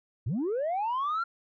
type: linear sweep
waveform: sine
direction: up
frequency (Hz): 90 to 1398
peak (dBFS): -25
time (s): 0.26-1.24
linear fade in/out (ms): 10
effects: tanh soft clip ceiling -25 dBFS